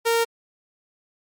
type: tone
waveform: sawtooth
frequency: 461.8 Hz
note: A#4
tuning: 16 cents flat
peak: -14 dBFS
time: 0.05-0.25 s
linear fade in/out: 20 ms
effects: MP3 96 kbps